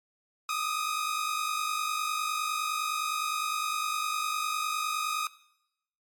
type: tone pair together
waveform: sawtooth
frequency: 1221 / 1270.8 Hz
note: D#6 / D#6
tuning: -33 / +36 cents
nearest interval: minor second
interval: 69 cents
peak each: -28 dBFS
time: 0.49-5.27 s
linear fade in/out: 2 ms
effects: noise-tail reverb RT60 0.8 s tail -18 dB re dry + MP3 64 kbps